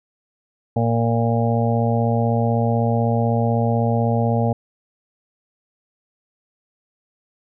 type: harmonic tone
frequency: 116 Hz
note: A#2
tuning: 8 cents flat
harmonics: 1 / 2 / 4 / 5 / 6 / 7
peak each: -19 / -22 / -25 / -26 / -27 / -27 dBFS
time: 0.76-4.53 s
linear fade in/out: 5 ms
effects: none